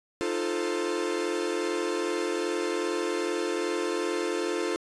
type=chord; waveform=45% pulse; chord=F dominant seventh; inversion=third; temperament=equal with one note detuned; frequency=306.7 / 349.2 / 440 / 523.3 Hz; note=Eb4 / F4 / A4 / C5; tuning=-25 / 0 / 0 / 0 cents; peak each=-35 / -30 / -32 / -36 dBFS; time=0.21-4.76 s; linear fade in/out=0 ms; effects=resampled to 22050 Hz